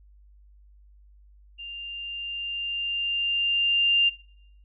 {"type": "tone with level ramp", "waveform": "sine", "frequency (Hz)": 2794, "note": "F7", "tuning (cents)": 0, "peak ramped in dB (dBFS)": [-36, -17], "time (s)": [1.58, 4.1], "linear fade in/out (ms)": 20, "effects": ["noise-tail reverb RT60 0.8 s tail -22 dB re dry", "added 50 Hz sine -51 dBFS peak until 4.64 s"]}